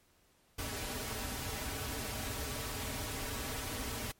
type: noise with comb filter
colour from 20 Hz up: pink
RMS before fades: -39 dBFS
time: 0.58-4.12 s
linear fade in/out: 10 ms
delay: 5.7 ms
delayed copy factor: -0.75
effects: pink hiss -69 dBFS RMS until 4.19 s + MP3 64 kbps